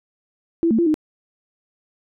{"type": "tone with pitch steps", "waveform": "sine", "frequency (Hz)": [333.7, 223.9, 340.9, 308.2], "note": ["E4", "A3", "F4", "D#4"], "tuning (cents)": [21, 30, -42, -16], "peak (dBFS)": -14, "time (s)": [0.63, 0.942], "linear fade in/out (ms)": 0, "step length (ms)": 78, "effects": []}